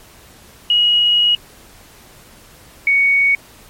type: tone pair in turn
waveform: sine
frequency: 2898 / 2231 Hz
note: F#7 / C#7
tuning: -37 / +11 cents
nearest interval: perfect fourth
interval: 452 cents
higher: first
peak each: -10 dBFS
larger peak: neither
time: 0.7-1.35 / 2.87-3.35 s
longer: first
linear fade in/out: 2 ms
effects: pink hiss -44 dBFS RMS until 3.69 s + MP3 64 kbps